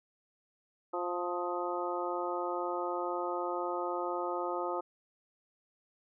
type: harmonic tone with a mistuned harmonic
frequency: 176 Hz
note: F3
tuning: 14 cents sharp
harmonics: 2 / 3 / 4 / 5 / 6 / 7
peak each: -37 / -38 / -40 / -39 / -44 / -39 dBFS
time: 0.93-4.81 s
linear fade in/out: 10 ms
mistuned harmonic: 7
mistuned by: +25 cents
effects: none